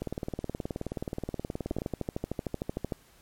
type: two click trains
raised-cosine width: 2 ms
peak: -17 / -19 dBFS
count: 17 / 35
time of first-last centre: 1.71-2.922 / 0.02-1.819 s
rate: 13.2 / 18.9 Hz
effects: pink hiss -60 dBFS RMS until 3.21 s + MP3 64 kbps